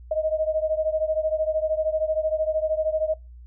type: beating tone pair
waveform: sine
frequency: 622.3 / 635.3 Hz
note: D#5 / D#5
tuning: 0 / +36 cents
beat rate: 13 Hz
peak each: -23 / -26 dBFS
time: 0.11-3.14 s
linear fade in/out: 5 ms
effects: noise-tail reverb RT60 0.2 s tail -20 dB re dry + added 60 Hz sine -41 dBFS peak until 3.46 s